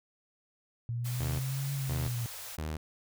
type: exponential two-way sweep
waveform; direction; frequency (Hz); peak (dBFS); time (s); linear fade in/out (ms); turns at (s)
sine; up then down; 116.54 to 140 to 116.54; -31; 0.89-2.26; 0; 1.72
type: band-stop noise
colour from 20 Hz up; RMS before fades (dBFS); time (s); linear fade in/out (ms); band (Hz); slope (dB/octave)
white; -43; 1.04-2.57; 20; 130 to 450; 96
type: tone bursts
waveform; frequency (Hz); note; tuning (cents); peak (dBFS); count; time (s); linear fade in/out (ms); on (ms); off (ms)
sawtooth; 77.6; D#2; -4; -30; 3; 1.2-2.77; 5; 190; 500
effects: none